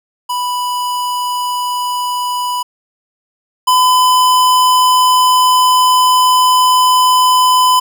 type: tone pair in turn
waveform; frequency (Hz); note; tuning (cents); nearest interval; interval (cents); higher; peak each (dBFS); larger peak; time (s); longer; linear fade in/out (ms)
square; 987.8 / 1008.6; B5 / B5; 0 / +36; unison; 36; second; -16 / -8; second; 0.29-2.63 / 3.67-7.8; second; 10
effects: none

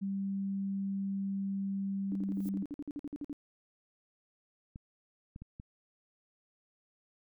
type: tone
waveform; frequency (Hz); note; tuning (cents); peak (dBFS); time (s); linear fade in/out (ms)
sine; 196; G3; 0; -32; 0.01-2.64; 20
type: tone bursts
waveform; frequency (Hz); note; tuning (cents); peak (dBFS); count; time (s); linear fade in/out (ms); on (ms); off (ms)
sine; 290; D4; -22; -36; 15; 2.12-3.329; 0; 33; 51
type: noise with exponential growth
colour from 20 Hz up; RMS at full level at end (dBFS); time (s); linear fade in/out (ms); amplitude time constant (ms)
violet; -49; 2.26-2.49; 2; 48
type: clicks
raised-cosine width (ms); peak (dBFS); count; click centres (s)
5; -33; 4; 4.759 / 5.361 / 5.42 / 5.599
effects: none

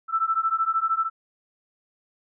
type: beating tone pair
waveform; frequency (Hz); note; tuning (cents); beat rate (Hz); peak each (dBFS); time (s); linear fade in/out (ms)
sine; 1318.5 / 1331.5; E6 / E6; 0 / +17; 13; -24 / -24; 0.08-1.1; 50
effects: none

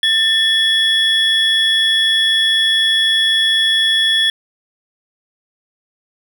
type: tone pair together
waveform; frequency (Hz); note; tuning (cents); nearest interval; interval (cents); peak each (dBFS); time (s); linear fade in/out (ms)
triangle; 1788 / 3375; A6 / G#7; +27 / +27; major seventh; 1100; -16 / -11; 0.03-4.3; 2
effects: none

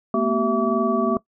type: tone cluster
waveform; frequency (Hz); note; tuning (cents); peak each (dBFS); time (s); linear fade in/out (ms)
sine; 221.1 / 243.4 / 384.5 / 664 / 1146; A3 / B3 / G4 / E5 / D6; +9 / -25 / -33 / +12 / -43; -24; 0.14-1.17; 2
effects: noise-tail reverb RT60 0.1 s tail -20 dB re dry

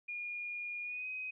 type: tone with pitch glide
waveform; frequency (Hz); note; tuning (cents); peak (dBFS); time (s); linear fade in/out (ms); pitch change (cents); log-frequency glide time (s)
sine; 2430 to 2517; D#7 to D#7; -42 to +19; -38; 0.08-1.31; 10; +61; 0.83-1.07
effects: none

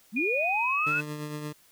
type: linear sweep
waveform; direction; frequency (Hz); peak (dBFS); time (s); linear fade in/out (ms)
sine; up; 185 to 1520; -27; 0.12-1.02; 50
type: tone with pitch glide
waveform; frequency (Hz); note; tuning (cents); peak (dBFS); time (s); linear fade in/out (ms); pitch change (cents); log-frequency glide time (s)
sine; 2438 to 2598; D#7 to E7; -36 to -26; -26; 0.16-1.01; 10; +110; 0.28-0.9
type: tone with tremolo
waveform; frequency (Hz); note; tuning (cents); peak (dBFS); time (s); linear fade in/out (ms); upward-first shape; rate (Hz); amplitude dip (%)
20% pulse; 150; D3; +37; -27; 0.86-1.53; 10; triangle; 8.7; 45
effects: white hiss -60 dBFS RMS until 1.71 s

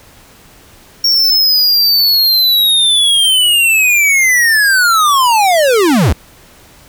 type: linear sweep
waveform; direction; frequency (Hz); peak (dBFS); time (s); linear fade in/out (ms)
square; down; 5540 to 52.9; -8; 1.04-6.13; 5
effects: pink hiss -42 dBFS RMS until 6.88 s

